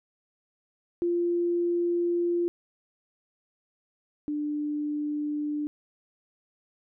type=tone pair in turn; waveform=sine; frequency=346.5 / 296.8 Hz; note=F4 / D4; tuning=-14 / +18 cents; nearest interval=minor third; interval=268 cents; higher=first; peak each=-23 / -27 dBFS; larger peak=first; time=1.02-2.48 / 4.28-5.67 s; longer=first; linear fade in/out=0 ms; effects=none